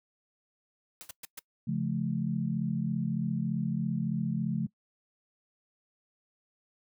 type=noise with exponential decay; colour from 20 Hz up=white; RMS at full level=-42 dBFS; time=1.01-1.13 s; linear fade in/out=0 ms; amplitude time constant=24 ms
type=noise bursts; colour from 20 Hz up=white; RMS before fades=-41 dBFS; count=3; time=1.09-1.393 s; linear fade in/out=5 ms; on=21 ms; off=120 ms
type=chord; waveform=sine; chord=Db augmented; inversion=none; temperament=just; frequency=138.59 / 173.24 / 216.5 Hz; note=Db3 / F3 / A3; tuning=0 / -14 / -28 cents; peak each=-33 / -32 / -32 dBFS; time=1.67-4.67 s; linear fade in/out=10 ms
effects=noise-tail reverb RT60 0.1 s tail -22 dB re dry